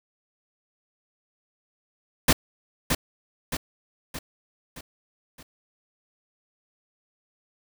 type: noise with echo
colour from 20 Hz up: pink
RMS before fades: -17 dBFS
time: 2.28-2.33 s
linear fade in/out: 5 ms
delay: 620 ms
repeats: 5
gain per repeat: -6 dB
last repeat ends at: 5.43 s
effects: none